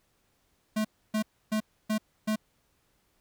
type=tone bursts; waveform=square; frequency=215.8 Hz; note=A3; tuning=33 cents flat; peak=-26 dBFS; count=5; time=0.76-2.36 s; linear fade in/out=10 ms; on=88 ms; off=290 ms; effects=pink hiss -71 dBFS RMS until 3.2 s